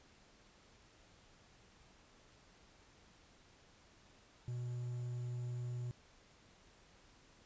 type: tone with quantisation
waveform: triangle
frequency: 122.3 Hz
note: B2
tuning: 16 cents flat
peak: -37 dBFS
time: 4.48-5.91 s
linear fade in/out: 0 ms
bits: 11
effects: pink hiss -65 dBFS RMS until 7.45 s + resampled to 16000 Hz